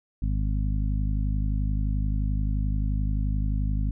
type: harmonic tone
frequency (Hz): 51.5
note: G#1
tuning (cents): -14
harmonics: 1 / 2 / 3 / 4 / 5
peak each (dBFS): -24 / -30 / -34 / -36 / -38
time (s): 0.22-3.91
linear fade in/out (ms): 5
effects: none